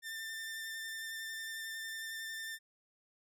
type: tone with vibrato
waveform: sawtooth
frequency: 1791 Hz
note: A6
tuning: 30 cents sharp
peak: -37 dBFS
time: 0.02-2.59 s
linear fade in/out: 50 ms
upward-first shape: sine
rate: 11 Hz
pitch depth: 12 cents each way
effects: none